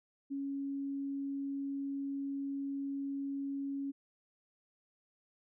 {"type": "tone", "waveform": "sine", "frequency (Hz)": 277.2, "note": "C#4", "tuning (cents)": 0, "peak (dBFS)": -35, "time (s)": [0.3, 3.92], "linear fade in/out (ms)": 20, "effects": []}